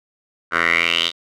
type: tone with band-pass filter sweep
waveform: 10% pulse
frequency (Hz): 84.4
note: E2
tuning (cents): +41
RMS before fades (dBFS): -18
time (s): 0.51-1.12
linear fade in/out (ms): 50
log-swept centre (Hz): 1500 to 3600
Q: 5.4
effects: none